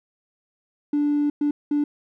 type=tone bursts at uneven times; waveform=triangle; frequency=292.5 Hz; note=D4; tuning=7 cents flat; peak=-15 dBFS; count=3; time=0.93-1.3 / 1.41-1.51 / 1.71-1.84 s; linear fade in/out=5 ms; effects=tanh soft clip ceiling -15 dBFS